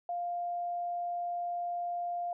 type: tone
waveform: sine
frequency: 700 Hz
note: F5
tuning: 4 cents sharp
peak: -32 dBFS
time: 0.09-2.33 s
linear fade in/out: 2 ms
effects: none